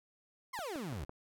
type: exponential sweep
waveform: 30% pulse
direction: down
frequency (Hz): 1108.7 to 61.3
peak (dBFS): -36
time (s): 0.53-1.05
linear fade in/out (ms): 10
type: click train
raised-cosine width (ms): 1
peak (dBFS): -32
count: 4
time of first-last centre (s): 0.59-1.094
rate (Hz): 5.95
effects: none